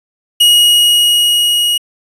45% pulse tone with level ramp, 2892 Hz, F#7, 40 cents flat, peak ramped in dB -4 to -10 dBFS, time 0.4-1.78 s, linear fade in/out 10 ms, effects resampled to 32000 Hz

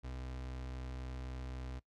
35% pulse tone, 63.8 Hz, C2, 43 cents flat, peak -40 dBFS, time 0.03-1.8 s, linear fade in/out 20 ms, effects noise-tail reverb RT60 0.1 s tail -19 dB re dry + low-pass 6000 Hz 12 dB/octave

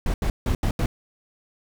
brown noise bursts at uneven times, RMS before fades -22 dBFS, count 5, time 0.06-0.14 / 0.22-0.3 / 0.46-0.55 / 0.63-0.71 / 0.79-0.86 s, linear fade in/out 2 ms, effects none

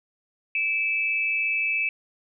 sine tone pair together, 2330 / 2613 Hz, D7 / E7, -14 / -16 cents, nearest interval major second, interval 198 cents, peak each -26 / -24 dBFS, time 0.55-1.89 s, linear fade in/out 2 ms, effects none

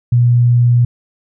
sine tone, 120.9 Hz, B2, 36 cents flat, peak -7 dBFS, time 0.12-0.85 s, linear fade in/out 5 ms, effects none

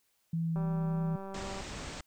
sine tone with vibrato, 164.3 Hz, E3, 5 cents flat, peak -29 dBFS, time 0.33-1.16 s, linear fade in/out 5 ms, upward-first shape sine, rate 3.3 Hz, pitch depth 9 cents each way
click train, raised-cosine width 1 ms, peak -30 dBFS, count 204, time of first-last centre 0.56-1.606 s, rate 194 Hz
pink low-pass noise, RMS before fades -42 dBFS, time 1.34-2.01 s, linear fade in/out 5 ms, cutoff 8400 Hz, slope 96 dB/octave
effects white hiss -74 dBFS RMS until 2.06 s

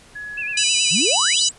sine tone, 1687 Hz, G#6, 27 cents sharp, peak -29 dBFS, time 0.15-0.64 s, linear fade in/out 10 ms
sine tone with vibrato, 2547 Hz, D#7, 40 cents sharp, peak -24 dBFS, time 0.37-1.16 s, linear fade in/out 10 ms, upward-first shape sine, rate 9.4 Hz, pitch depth 110 cents each way
harmonic tone, 987.8 Hz, B5, in tune, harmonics 3 / 4 / 5 / 6 / 7 / 8 / 9, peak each -22 / -23 / -24 / -25 / -25 / -26 / -27 dBFS, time 0.57-1.49 s, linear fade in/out 5 ms
sine exponential sweep, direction up, 136.4 to 8540 Hz, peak -21 dBFS, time 0.9-1.52 s, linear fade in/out 50 ms
effects pink hiss -48 dBFS RMS until 1.58 s + resampled to 24000 Hz

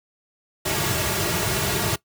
pink noise with comb filter, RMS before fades -23 dBFS, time 0.65-1.96 s, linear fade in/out 10 ms, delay 3.9 ms, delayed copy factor -0.85, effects noise-tail reverb RT60 0.1 s tail -19 dB re dry + high-pass 80 Hz 12 dB/octave

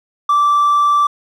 triangle tone, 1167 Hz, D6, 11 cents flat, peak -7 dBFS, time 0.29-1.07 s, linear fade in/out 5 ms, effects tanh soft clip ceiling -5 dBFS

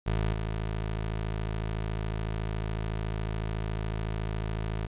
20% pulse tone with level steps, 53.9 Hz, A1, 35 cents flat, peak -21 / -25 dBFS, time 0.06-4.87 s, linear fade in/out 10 ms, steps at 0.33 s, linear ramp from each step 5 ms, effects resampled to 8000 Hz

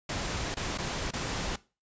pink noise with dropouts, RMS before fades -33 dBFS, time 0.09-1.56 s, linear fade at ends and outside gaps 5 ms, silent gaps 0.544-0.568 / 0.776-0.784 / 1.109-1.134 s, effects noise-tail reverb RT60 0.3 s tail -19 dB re dry + resampled to 16000 Hz

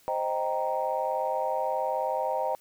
sine chord, C minor seventh, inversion none, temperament equal, 523.3 / 622.3 / 784 / 932.3 Hz, C5 / Eb5 / G5 / Bb5, 0 / 0 / 0 / 0 cents, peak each -31 dBFS, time 0.08-2.55 s, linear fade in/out 0 ms, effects tanh soft clip ceiling -16 dBFS + white hiss -60 dBFS RMS until 2.6 s

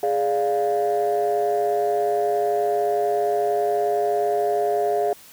sine chord, D diminished, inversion second, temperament equal, 415.3 / 587.3 / 698.5 Hz, Ab4 / D5 / F5, 0 / 0 / 0 cents, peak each -21 / -25 / -21 dBFS, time 0.03-5.13 s, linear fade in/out 2 ms, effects tanh soft clip ceiling -13 dBFS + white hiss -47 dBFS RMS until 5.32 s

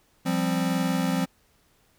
square chord, F suspended second, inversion none, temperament equal, 174.61 / 196 / 261.6 Hz, F3 / G3 / C4, 0 / 0 / 0 cents, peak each -27 / -30 / -28 dBFS, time 0.25-1.26 s, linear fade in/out 20 ms, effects pink hiss -64 dBFS RMS until 1.98 s

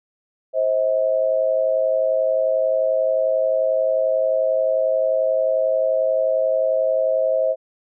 sine tone pair together, 526.7 / 638 Hz, C5 / D#5, +11 / +43 cents, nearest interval minor third, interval 332 cents, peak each -19 dBFS, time 0.53-7.56 s, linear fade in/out 50 ms, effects none

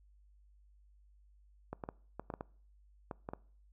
clicks, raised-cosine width 1 ms, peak -26 dBFS, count 10, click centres 1.73 / 1.838 / 1.889 / 2.196 / 2.302 / 2.339 / 2.409 / 3.112 / 3.289 / 3.335 s, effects noise-tail reverb RT60 0.5 s tail -23 dB re dry + added 50 Hz sine -61 dBFS peak until 3.72 s

